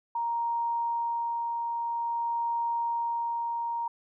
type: tone with tremolo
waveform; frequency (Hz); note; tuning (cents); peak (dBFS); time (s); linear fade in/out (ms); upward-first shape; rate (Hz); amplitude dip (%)
sine; 935; A#5; +5; -26; 0.15-3.88; 5; sine; 0.5; 25
effects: none